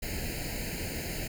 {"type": "noise with comb filter", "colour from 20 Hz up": "pink", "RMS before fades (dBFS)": -35, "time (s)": [0.02, 1.28], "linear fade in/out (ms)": 10, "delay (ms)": 0.43, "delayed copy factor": 0.95, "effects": []}